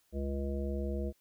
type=harmonic tone; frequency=69.3 Hz; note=C#2; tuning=in tune; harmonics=1 / 3 / 5 / 7 / 9; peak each=-34 / -39 / -41 / -42 / -44 dBFS; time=0.12-1.13 s; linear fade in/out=50 ms; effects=white hiss -72 dBFS RMS until 1.2 s